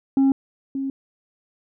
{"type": "tone with echo", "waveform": "sine", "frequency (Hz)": 270.8, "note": "C#4", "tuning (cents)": -40, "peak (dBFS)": -11, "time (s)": [0.17, 0.32], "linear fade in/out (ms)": 2, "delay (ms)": 580, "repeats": 1, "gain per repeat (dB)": -12, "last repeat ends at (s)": 0.9, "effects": ["tanh soft clip ceiling -13 dBFS"]}